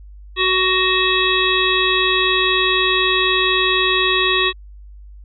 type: harmonic tone with a mistuned harmonic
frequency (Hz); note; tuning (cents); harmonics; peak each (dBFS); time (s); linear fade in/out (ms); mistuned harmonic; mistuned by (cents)
373; F#4; +14; 1 / 3 / 5 / 7 / 9 / 10; -21 / -21 / -21 / -21 / -21 / -21; 0.36-4.53; 50; 10; +34
effects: added 50 Hz sine -36 dBFS peak until 5.24 s